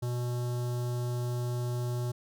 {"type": "tone with notch filter", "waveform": "square", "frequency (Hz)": 122.1, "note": "B2", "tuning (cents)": -19, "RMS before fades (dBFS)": -32, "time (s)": [0.02, 2.12], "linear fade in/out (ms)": 10, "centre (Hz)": 2200, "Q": 0.63, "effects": []}